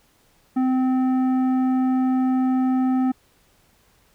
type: tone with tanh clipping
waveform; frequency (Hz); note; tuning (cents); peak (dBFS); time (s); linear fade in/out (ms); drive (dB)
triangle; 258.1; C4; -23; -19; 0.56-3.12; 10; 14
effects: pink hiss -60 dBFS RMS until 4.14 s